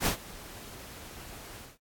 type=noise with ADSR envelope; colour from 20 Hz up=pink; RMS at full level=-25 dBFS; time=0-1.78 s; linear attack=62 ms; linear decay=100 ms; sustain=-21 dB; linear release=170 ms; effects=AAC 64 kbps